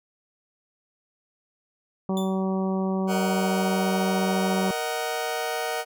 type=harmonic tone; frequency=190.2 Hz; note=F#3; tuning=48 cents sharp; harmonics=1 / 2 / 3 / 4 / 5 / 6; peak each=-24 / -30 / -34 / -36 / -38 / -40 dBFS; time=2.09-4.71 s; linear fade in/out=2 ms
type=tone with exponential decay; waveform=sawtooth; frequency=3520 Hz; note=A7; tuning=in tune; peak=-29 dBFS; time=2.17-2.43 s; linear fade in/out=1 ms; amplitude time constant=55 ms
type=chord; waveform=sawtooth; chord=D# minor; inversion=second; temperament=just; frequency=466.7 / 622.3 / 746.7 Hz; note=A#4 / D#5 / F#5; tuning=+2 / 0 / +16 cents; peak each=-27 / -28 / -26 dBFS; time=3.07-5.85 s; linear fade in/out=50 ms
effects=none